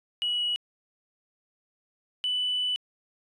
triangle tone pair in turn, 2924 / 2985 Hz, F#7 / F#7, -21 / +15 cents, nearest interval unison, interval 36 cents, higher second, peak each -22 dBFS, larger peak neither, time 0.22-0.56 / 2.24-2.76 s, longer second, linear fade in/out 0 ms, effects tanh soft clip ceiling -22 dBFS + resampled to 24000 Hz

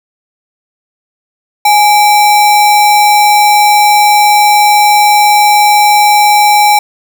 sine tone with sample-and-hold, 833 Hz, G#5, 5 cents sharp, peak -3 dBFS, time 1.65-6.79 s, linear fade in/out 5 ms, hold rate 3150 Hz, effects none

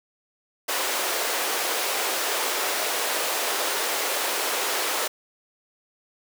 pink high-pass noise, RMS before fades -26 dBFS, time 0.68-5.08 s, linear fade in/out 10 ms, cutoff 420 Hz, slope 24 dB/octave, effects none

